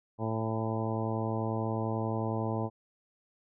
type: harmonic tone with a mistuned harmonic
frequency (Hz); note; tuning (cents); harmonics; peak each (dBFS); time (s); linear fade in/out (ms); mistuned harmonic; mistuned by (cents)
111.2; A2; +19; 1 / 2 / 3 / 4 / 5 / 6 / 7 / 8 / 9; -33 / -36 / -38 / -39 / -40 / -41 / -41 / -42 / -43; 0.18-2.7; 50; 7; +33
effects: none